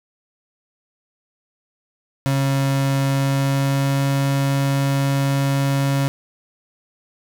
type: tone with pitch glide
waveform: 35% pulse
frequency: 136.9 to 138.17 Hz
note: C#3 to C#3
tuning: -21 to -5 cents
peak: -15 dBFS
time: 2.26-6.08 s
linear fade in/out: 0 ms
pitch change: +16 cents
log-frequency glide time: 3.05-4.06 s
effects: none